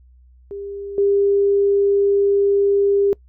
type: tone with level steps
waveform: sine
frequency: 400.4 Hz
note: G4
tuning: 37 cents sharp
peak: -27 / -13 dBFS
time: 0.51-3.13 s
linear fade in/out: 0 ms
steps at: 0.98 s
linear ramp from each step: 2 ms
effects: noise-tail reverb RT60 0.1 s tail -24 dB re dry + added 62 Hz sine -46 dBFS peak until 3.28 s